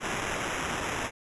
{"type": "noise with sample-and-hold", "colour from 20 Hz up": "white", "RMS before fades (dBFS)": -32, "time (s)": [0, 1.11], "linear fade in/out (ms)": 50, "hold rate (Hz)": 4410, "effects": ["resampled to 24000 Hz"]}